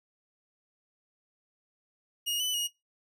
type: tone with pitch steps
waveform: sawtooth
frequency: 2867 / 2996 / 2881 Hz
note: F7 / F#7 / F#7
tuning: +45 / +21 / -47 cents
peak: -25 dBFS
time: 2.26-2.68 s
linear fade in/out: 20 ms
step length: 140 ms
effects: noise-tail reverb RT60 0.2 s tail -20 dB re dry